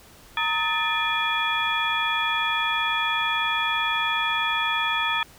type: tone cluster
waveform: sine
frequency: 924 / 1267 / 1762 / 2410 / 3368 Hz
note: A#5 / D#6 / A6 / D7 / G#7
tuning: -16 / +31 / +2 / +44 / +24 cents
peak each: -28 dBFS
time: 0.37-5.23 s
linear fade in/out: 2 ms
effects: pink hiss -50 dBFS RMS until 5.38 s